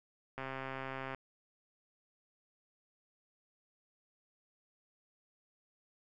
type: click train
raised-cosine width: 0.5 ms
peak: -26 dBFS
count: 103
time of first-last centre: 0.38-1.147 s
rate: 133 Hz
effects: none